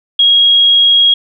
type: tone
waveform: sine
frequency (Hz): 3289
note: G#7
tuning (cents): -18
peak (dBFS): -5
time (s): 0.19-1.14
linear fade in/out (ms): 5
effects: none